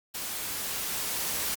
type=noise with level ramp; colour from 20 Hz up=white; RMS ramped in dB=-35 to -30 dBFS; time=0.14-1.55 s; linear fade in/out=10 ms; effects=Opus 48 kbps